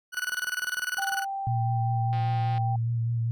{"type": "tone with tremolo", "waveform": "40% pulse", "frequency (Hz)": 1477, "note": "F#6", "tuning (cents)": -3, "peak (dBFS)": -25, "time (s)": [0.12, 1.26], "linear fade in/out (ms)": 50, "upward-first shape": "square", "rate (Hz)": 20, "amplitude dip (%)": 80}
{"type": "tone", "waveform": "sine", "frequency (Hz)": 784, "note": "G5", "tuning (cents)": 0, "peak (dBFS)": -29, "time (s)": [0.98, 2.76], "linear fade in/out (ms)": 5}
{"type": "tone with vibrato", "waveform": "sine", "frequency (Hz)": 116.3, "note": "A#2", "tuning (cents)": -4, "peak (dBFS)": -24, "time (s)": [1.47, 3.31], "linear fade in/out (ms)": 0, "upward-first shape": "sine", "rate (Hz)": 5, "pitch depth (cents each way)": 25}
{"type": "click train", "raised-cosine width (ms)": 0.3, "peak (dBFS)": -27, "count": 81, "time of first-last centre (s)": [2.13, 2.579], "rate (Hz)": 178}
{"effects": []}